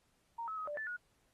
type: tone with pitch steps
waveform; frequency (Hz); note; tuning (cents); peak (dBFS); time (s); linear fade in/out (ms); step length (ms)
sine; 928 / 1292 / 1264 / 589 / 1753 / 1450; A#5 / E6 / D#6 / D5 / A6 / F#6; -8 / -35 / +27 / +5 / -7 / -35; -38; 0.38-0.968; 10; 98
effects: pink hiss -75 dBFS RMS until 1.33 s + AAC 32 kbps